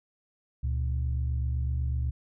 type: tone pair together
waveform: sine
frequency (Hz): 71.3 / 119.26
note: C#2 / A#2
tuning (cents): +49 / +40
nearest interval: major sixth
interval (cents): 891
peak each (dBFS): -26 / -31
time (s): 0.63-2.11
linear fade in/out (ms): 10
effects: tanh soft clip ceiling -20 dBFS